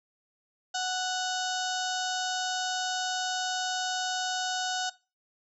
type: harmonic tone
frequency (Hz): 740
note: F#5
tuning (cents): 0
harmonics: 1 / 2 / 4 / 5 / 6 / 7 / 8 / 9 / 10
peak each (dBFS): -32 / -35 / -38 / -39 / -40 / -40 / -41 / -42 / -42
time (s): 0.74-4.9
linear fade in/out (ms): 10
effects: noise-tail reverb RT60 0.3 s tail -20 dB re dry